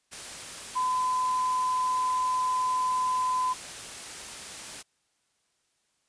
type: tone in noise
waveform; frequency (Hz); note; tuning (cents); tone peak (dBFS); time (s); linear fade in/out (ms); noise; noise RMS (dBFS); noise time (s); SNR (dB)
sine; 1014; B5; +45; -24; 0.75-3.54; 20; white; -40; 0.11-4.83; +13
effects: white hiss -73 dBFS RMS until 6.08 s + resampled to 22050 Hz